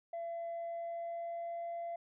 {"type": "tone with pitch glide", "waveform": "sine", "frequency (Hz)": [676, 682.3], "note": ["E5", "F5"], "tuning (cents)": [43, -41], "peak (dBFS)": -36, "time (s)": [0.13, 1.96], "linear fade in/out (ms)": 5, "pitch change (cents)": 16, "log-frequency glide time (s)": [0.47, 1.69], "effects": ["tanh soft clip ceiling -36 dBFS"]}